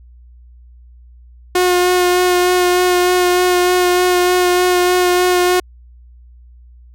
sawtooth tone with vibrato, 360 Hz, F#4, 47 cents flat, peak -7 dBFS, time 1.55-5.6 s, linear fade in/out 5 ms, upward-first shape sine, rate 3.3 Hz, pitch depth 14 cents each way, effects added 60 Hz sine -39 dBFS peak until 6.94 s

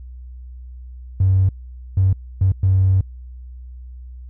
triangle tone bursts at uneven times, 94.7 Hz, F#2, 41 cents sharp, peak -8 dBFS, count 4, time 1.2-1.49 / 1.97-2.13 / 2.41-2.52 / 2.63-3.01 s, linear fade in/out 5 ms, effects tanh soft clip ceiling -9 dBFS + added 62 Hz sine -33 dBFS peak until 4.29 s

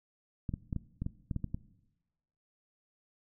clicks, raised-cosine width 5 ms, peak -22 dBFS, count 10, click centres 0.492 / 0.539 / 0.728 / 0.763 / 1.02 / 1.064 / 1.312 / 1.363 / 1.443 / 1.545 s, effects noise-tail reverb RT60 1.0 s tail -18 dB re dry

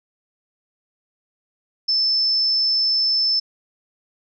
sine tone, 5274 Hz, E8, in tune, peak -16 dBFS, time 1.88-3.4 s, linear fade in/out 10 ms, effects none

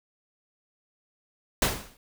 pink noise with exponential decay, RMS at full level -20 dBFS, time 1.62-1.97 s, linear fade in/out 2 ms, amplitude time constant 74 ms, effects none

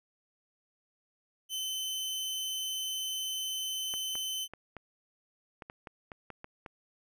sawtooth tone, 3056 Hz, G7, 45 cents flat, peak -30 dBFS, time 1.49-4.48 s, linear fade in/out 50 ms
clicks, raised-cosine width 0.5 ms, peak -28 dBFS, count 11, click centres 3.939 / 4.154 / 4.536 / 4.767 / 5.622 / 5.699 / 5.872 / 6.118 / 6.303 / 6.444 / 6.662 s
effects none

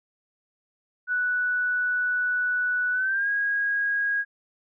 sine tone with pitch glide, 1480 to 1642.2 Hz, F#6 to G#6, 0 to -20 cents, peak -22 dBFS, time 1.07-4.25 s, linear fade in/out 50 ms, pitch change +180 cents, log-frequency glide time 2.92-3.29 s, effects none

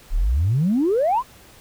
sine exponential sweep, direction up, 30.87 to 1094 Hz, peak -15 dBFS, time 0.1-1.23 s, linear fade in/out 50 ms, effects tanh soft clip ceiling -12 dBFS + pink hiss -48 dBFS RMS until 1.6 s

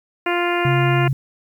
harmonic tone, 349.2 Hz, F4, in tune, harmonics 1 / 2 / 3 / 4 / 5 / 6 / 7 / 8, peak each -21 / -24 / -26 / -27 / -28 / -29 / -29 / -30 dBFS, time 0.26-1.08 s, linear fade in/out 5 ms
sine tone, 134.8 Hz, C#3, 48 cents flat, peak -16 dBFS, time 0.65-1.13 s, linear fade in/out 2 ms
effects 8-bit

